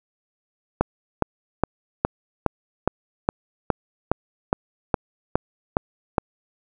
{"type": "click train", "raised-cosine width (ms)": 1, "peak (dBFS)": -3, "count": 14, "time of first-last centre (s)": [0.81, 6.182], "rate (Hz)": 2.42, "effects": []}